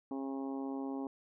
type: harmonic tone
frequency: 135.8 Hz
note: C#3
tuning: 35 cents flat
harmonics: 2 / 3 / 4 / 5 / 6 / 7 / 8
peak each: -37 / -45 / -50 / -52 / -48 / -54 / -55 dBFS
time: 0.11-1.07 s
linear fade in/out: 2 ms
effects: none